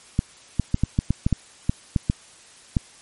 clicks, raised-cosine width 5 ms, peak -6 dBFS, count 12, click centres 0.191 / 0.597 / 0.744 / 0.836 / 0.989 / 1.106 / 1.265 / 1.327 / 1.695 / 1.962 / 2.099 / 2.768 s, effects white hiss -49 dBFS RMS until 3.01 s + MP3 48 kbps

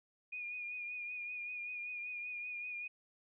sine tone with vibrato, 2448 Hz, D#7, 29 cents flat, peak -40 dBFS, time 0.32-2.88 s, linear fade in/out 10 ms, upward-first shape triangle, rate 5.2 Hz, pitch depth 40 cents each way, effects none

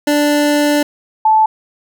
25% pulse / sine tone pair in turn, 293.7 / 872.8 Hz, D4 / A5, 0 / -14 cents, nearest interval octave + perfect fifth, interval 1886 cents, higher second, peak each -7 dBFS, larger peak neither, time 0.07-0.83 / 1.25-1.46 s, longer first, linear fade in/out 5 ms, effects none

